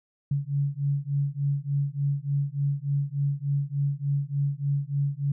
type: beating tone pair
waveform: sine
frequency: 139.7 / 143.1 Hz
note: C#3 / D3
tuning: +14 / -45 cents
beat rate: 3.4 Hz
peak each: -27 dBFS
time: 0.31-5.32 s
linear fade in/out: 5 ms
effects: none